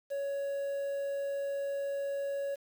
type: tone with quantisation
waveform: triangle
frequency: 558 Hz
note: C#5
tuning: 11 cents sharp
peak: -30 dBFS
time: 0.1-2.56 s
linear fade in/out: 20 ms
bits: 9
effects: none